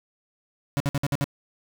35% pulse tone bursts, 142 Hz, C#3, 42 cents sharp, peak -20 dBFS, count 6, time 0.77-1.242 s, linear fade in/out 0 ms, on 32 ms, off 56 ms, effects none

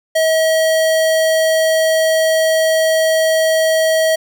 square tone, 640 Hz, D#5, 49 cents sharp, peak -12 dBFS, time 0.15-4.16 s, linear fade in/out 10 ms, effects none

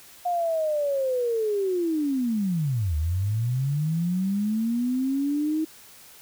sine linear two-way sweep, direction down then up, 718 to 73.42 to 318.6 Hz, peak -22 dBFS, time 0.25-5.65 s, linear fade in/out 10 ms, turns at 2.96 s, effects white hiss -49 dBFS RMS until 6.21 s

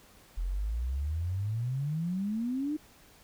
sine exponential sweep, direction up, 41.45 to 311.1 Hz, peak -29 dBFS, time 0.37-2.77 s, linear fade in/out 10 ms, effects pink hiss -58 dBFS RMS until 3.23 s

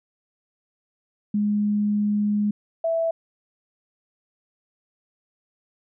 sine tone pair in turn, 207.7 / 659.4 Hz, G#3 / E5, 0 / 0 cents, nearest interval octave + minor sixth, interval 2000 cents, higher second, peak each -19 / -20 dBFS, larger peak first, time 1.34-2.51 / 2.84-3.11 s, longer first, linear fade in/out 5 ms, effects none

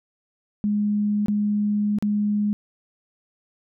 sine tone with dropouts, 207.7 Hz, G#3, in tune, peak -19 dBFS, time 0.64-2.53 s, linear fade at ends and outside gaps 0 ms, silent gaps 1.26-1.283 / 1.986-2.025 s, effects none

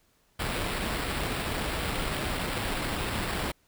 pink noise with sample-and-hold, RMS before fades -31 dBFS, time 0.39-3.52 s, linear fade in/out 10 ms, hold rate 6300 Hz, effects pink hiss -67 dBFS RMS until 3.67 s

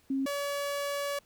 sine / sawtooth tone pair in turn, 270 / 568.8 Hz, C#4 / C#5, -45 / +45 cents, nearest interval octave + minor second, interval 1290 cents, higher second, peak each -27 dBFS, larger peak neither, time 0.1-0.26 / 0.26-1.19 s, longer second, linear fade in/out 5 ms, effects pink hiss -65 dBFS RMS until 1.25 s

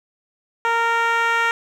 10% pulse tone with band-pass filter sweep, 462.3 Hz, A#4, 14 cents flat, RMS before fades -19 dBFS, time 0.65-1.51 s, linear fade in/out 0 ms, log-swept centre 1000 to 1500 Hz, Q 1.2, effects none

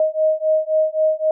sine beating tone pair, 624 / 627.8 Hz, D#5 / D#5, +5 / +15 cents, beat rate 3.8 Hz, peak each -18 dBFS, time 0-1.31 s, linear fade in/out 2 ms, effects none

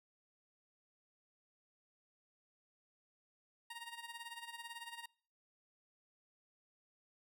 15% pulse tone with tremolo, 934 Hz, A#5, 3 cents sharp, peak -38 dBFS, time 3.7-5.06 s, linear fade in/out 5 ms, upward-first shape sine, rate 18 Hz, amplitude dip 75%, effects noise-tail reverb RT60 0.5 s tail -25 dB re dry

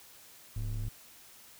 triangle ring-modulated tone, 69.4 Hz, C#2, 3 cents sharp, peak -27 dBFS, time 0.56-0.89 s, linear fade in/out 5 ms, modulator 36.8 Hz, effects white hiss -55 dBFS RMS until 1.59 s

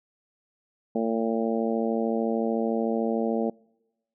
harmonic tone, 113.5 Hz, A#2, 46 cents flat, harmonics 2 / 3 / 4 / 5 / 6 / 7, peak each -26 / -32 / -29 / -32 / -35 / -37 dBFS, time 0.95-3.5 s, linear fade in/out 5 ms, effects noise-tail reverb RT60 1.0 s tail -26 dB re dry

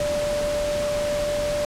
sine tone in noise, 589 Hz, D5, 5 cents sharp, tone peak -22 dBFS, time 0-1.65 s, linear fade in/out 2 ms, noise pink, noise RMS -31 dBFS, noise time 0-1.65 s, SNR +6 dB, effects low-pass 9000 Hz 12 dB/octave

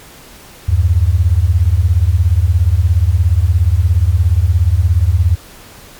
sine beating tone pair, 78 / 95 Hz, D#2 / F#2, +5 / +46 cents, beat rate 17 Hz, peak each -11 dBFS, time 0.68-5.36 s, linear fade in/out 10 ms, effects pink hiss -38 dBFS RMS until 5.99 s + MP3 96 kbps

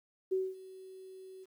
sine tone with ADSR envelope, 377.5 Hz, F#4, 35 cents sharp, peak -27 dBFS, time 0.31-1.46 s, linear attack 15 ms, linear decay 220 ms, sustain -20 dB, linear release 29 ms, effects 11-bit

